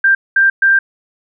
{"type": "tone bursts at uneven times", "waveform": "sine", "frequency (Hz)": 1582, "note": "G6", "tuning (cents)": 15, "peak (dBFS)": -7, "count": 3, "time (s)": [[0.04, 0.15], [0.36, 0.5], [0.62, 0.79]], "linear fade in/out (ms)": 5, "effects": []}